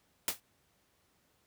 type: noise with exponential decay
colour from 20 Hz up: white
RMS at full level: -27 dBFS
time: 0.28-0.4 s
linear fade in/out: 1 ms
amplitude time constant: 25 ms
effects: pink hiss -72 dBFS RMS until 1.46 s + high-pass 60 Hz 12 dB/octave